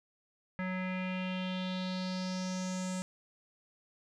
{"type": "tone with low-pass filter sweep", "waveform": "square", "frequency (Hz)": 185, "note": "F#3", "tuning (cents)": 0, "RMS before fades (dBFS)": -36, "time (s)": [0.59, 3.02], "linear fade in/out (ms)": 0, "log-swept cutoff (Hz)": [1900, 8000], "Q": 4.1, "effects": []}